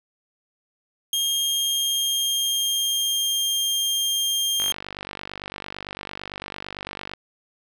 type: tone with pitch glide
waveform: sawtooth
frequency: 3225 to 3203 Hz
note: G7 to G7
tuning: +48 to +37 cents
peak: -18 dBFS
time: 1.13-4.72 s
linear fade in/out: 2 ms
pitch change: -11 cents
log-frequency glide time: 1.31-3.42 s
type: click train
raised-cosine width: 0.3 ms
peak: -16 dBFS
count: 125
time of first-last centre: 4.6-7.136 s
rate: 48.9 Hz
effects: none